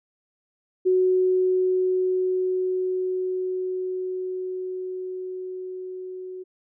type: tone with level ramp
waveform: sine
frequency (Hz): 370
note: F#4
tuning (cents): 0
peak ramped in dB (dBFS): -16 to -33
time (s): 0.85-6.44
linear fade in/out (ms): 20
effects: none